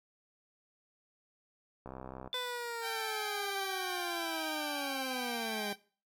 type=click train; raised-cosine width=1 ms; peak=-30 dBFS; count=28; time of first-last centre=1.86-2.275 s; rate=65 Hz
type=tone with exponential decay; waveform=sine; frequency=3511 Hz; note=A7; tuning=4 cents flat; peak=-33 dBFS; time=2.33-2.84 s; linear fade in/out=0 ms; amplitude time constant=110 ms
type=linear sweep; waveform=15% pulse; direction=down; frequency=503 to 201.9 Hz; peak=-31 dBFS; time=2.34-5.73 s; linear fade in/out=2 ms
type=tone with vibrato; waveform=10% pulse; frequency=784 Hz; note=G5; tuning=in tune; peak=-29 dBFS; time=2.81-5.76 s; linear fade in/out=50 ms; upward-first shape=sine; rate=17 Hz; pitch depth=24 cents each way
effects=noise-tail reverb RT60 0.4 s tail -21 dB re dry